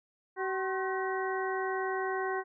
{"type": "harmonic tone with a mistuned harmonic", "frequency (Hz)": 380, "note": "F#4", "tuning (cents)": 46, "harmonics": [1, 2, 3, 4, 5], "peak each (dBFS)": [-33, -36, -38, -39, -40], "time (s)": [0.36, 2.44], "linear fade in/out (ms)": 50, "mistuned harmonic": 3, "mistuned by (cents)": -97, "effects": []}